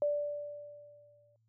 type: tone with exponential decay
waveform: sine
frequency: 585 Hz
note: D5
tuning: 7 cents flat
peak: -26 dBFS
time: 0.02-1.36 s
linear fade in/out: 1 ms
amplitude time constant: 290 ms
effects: added 112 Hz sine -70 dBFS peak until 1.48 s